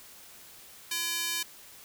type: tone with high-pass filter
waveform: square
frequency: 337.5 Hz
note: E4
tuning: 41 cents sharp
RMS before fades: -32 dBFS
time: 0.91-1.43 s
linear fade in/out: 5 ms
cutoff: 2800 Hz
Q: 0.67
effects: white hiss -51 dBFS RMS until 1.84 s